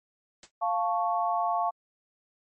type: noise with exponential decay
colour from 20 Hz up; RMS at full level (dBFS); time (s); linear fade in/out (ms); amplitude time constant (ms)
white; -40; 0.43-0.51; 2; 17
type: chord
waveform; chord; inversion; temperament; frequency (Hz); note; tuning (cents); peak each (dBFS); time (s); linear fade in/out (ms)
sine; F augmented; none; equal; 698.5 / 880 / 1108.7; F5 / A5 / C#6; 0 / 0 / 0; -27 / -30 / -30; 0.61-1.71; 20
effects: MP3 32 kbps